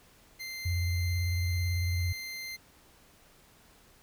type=tone; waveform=25% pulse; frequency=2084 Hz; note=C7; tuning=7 cents flat; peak=-34 dBFS; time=0.39-2.57 s; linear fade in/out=20 ms
type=tone with vibrato; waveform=sine; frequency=88.2 Hz; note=F2; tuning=18 cents sharp; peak=-27 dBFS; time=0.65-2.13 s; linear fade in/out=10 ms; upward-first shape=square; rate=18 Hz; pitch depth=55 cents each way
effects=pink hiss -60 dBFS RMS until 4.02 s